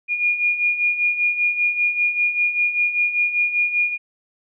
sine beating tone pair, 2428 / 2433.1 Hz, D#7 / D#7, -43 / -39 cents, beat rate 5.1 Hz, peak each -24 / -18 dBFS, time 0.08-3.98 s, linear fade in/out 50 ms, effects none

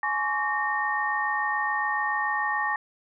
sine tone cluster, 842 / 1072 / 1139 / 1836 Hz, G#5 / C6 / C#6 / A#6, +24 / +42 / +47 / -27 cents, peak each -29 / -36 / -30 / -27 dBFS, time 0.03-2.76 s, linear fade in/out 2 ms, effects none

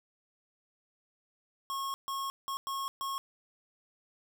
square tone bursts at uneven times, 1090 Hz, C#6, 29 cents flat, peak -34 dBFS, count 5, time 1.7-1.94 / 2.08-2.3 / 2.48-2.57 / 2.67-2.88 / 3.01-3.18 s, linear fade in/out 0 ms, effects none

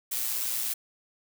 blue noise with amplitude modulation, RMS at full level -28 dBFS, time 0.11-0.74 s, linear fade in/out 10 ms, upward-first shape sine, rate 117 Hz, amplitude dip 50%, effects none

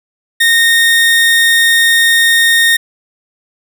30% pulse tone, 1845 Hz, A#6, 18 cents flat, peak -4 dBFS, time 0.4-2.77 s, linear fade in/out 10 ms, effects none

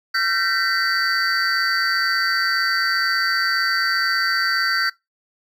triangle tone cluster, 1364 / 1548 / 1834 / 1976 / 4589 Hz, F6 / G6 / A#6 / B6 / D8, -41 / -22 / -29 / 0 / -41 cents, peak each -22 / -20 / -26 / -26 / -22 dBFS, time 0.14-4.9 s, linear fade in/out 10 ms, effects noise-tail reverb RT60 0.2 s tail -22 dB re dry

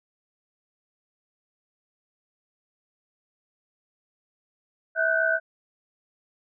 sine tone cluster, 650 / 1479 / 1546 Hz, E5 / F#6 / G6, -24 / -1 / -24 cents, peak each -25 / -24 / -25 dBFS, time 4.95-5.4 s, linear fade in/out 50 ms, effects none

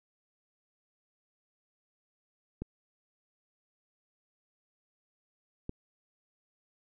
clicks, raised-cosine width 3 ms, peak -23 dBFS, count 2, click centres 2.62 / 5.694 s, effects none

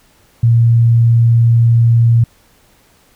sine tone, 116.54 Hz, A#2, in tune, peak -6 dBFS, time 0.43-2.24 s, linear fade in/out 5 ms, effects pink hiss -51 dBFS RMS until 3.15 s

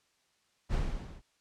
brown noise with level ramp, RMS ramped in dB -26 to -49 dBFS, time 0.69-1.22 s, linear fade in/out 50 ms, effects white hiss -72 dBFS RMS until 1.4 s + low-pass 7000 Hz 12 dB/octave

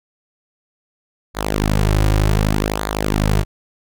sawtooth tone with flanger, 51.91 Hz, G#1, in tune, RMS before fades -17 dBFS, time 1.34-3.45 s, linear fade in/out 50 ms, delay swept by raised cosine 0.35 to 4.65 ms, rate 0.66 Hz, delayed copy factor -0.75, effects none

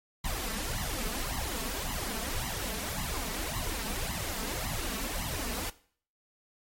pink noise with flanger, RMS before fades -34 dBFS, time 0.24-5.7 s, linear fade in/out 5 ms, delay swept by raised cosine 0.98 to 4.58 ms, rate 1.8 Hz, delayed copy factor +1, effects noise-tail reverb RT60 0.5 s tail -18 dB re dry + MP3 64 kbps

